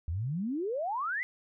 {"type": "exponential sweep", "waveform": "sine", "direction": "up", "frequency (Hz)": [75.4, 2079], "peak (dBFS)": -30, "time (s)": [0.08, 1.23], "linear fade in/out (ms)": 0, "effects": []}